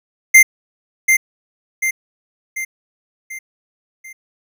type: tone with echo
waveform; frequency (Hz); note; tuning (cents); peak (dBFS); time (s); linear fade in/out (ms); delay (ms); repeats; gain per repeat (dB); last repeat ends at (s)
square; 2093; C7; 0; -4; 0.34-0.43; 10; 740; 5; -6; 4.13
effects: none